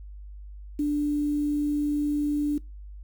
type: tone with quantisation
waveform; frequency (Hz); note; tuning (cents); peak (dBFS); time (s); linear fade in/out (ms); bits
sine; 293.8; D4; +1; -22; 0.79-2.58; 5; 8
effects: noise-tail reverb RT60 0.2 s tail -21 dB re dry + added 50 Hz sine -39 dBFS peak until 3.03 s